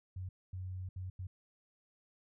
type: tone bursts at uneven times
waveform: sine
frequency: 92.5 Hz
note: F#2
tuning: in tune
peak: -39 dBFS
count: 4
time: 0.16-0.29 / 0.53-0.89 / 0.96-1.1 / 1.19-1.27 s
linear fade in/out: 5 ms
effects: none